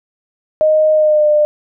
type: tone with pitch glide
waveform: sine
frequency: 620 to 600.3 Hz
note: D#5 to D5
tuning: -6 to +38 cents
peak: -8 dBFS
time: 0.61-1.45 s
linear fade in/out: 0 ms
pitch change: -56 cents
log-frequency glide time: 0.93-1.27 s
effects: none